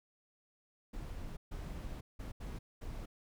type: noise bursts at uneven times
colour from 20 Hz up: brown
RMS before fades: -43 dBFS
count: 5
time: 0.93-1.37 / 1.51-2.01 / 2.19-2.32 / 2.4-2.59 / 2.81-3.06 s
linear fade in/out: 10 ms
effects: none